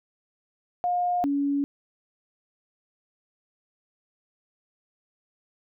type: tone pair in turn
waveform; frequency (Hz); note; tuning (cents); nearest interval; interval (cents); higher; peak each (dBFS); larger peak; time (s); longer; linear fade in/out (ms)
sine; 712 / 282.6; F5 / C#4; +33 / +34; octave + major third; 1599; first; -22; neither; 0.84-1.24 / 1.24-1.64; neither; 0
effects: none